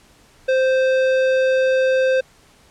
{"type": "tone with tanh clipping", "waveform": "sine", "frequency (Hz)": 522, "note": "C5", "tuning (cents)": -4, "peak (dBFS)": -16, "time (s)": [0.48, 2.21], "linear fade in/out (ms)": 10, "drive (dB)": 14, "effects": ["pink hiss -52 dBFS RMS until 2.7 s", "low-pass 10000 Hz 12 dB/octave"]}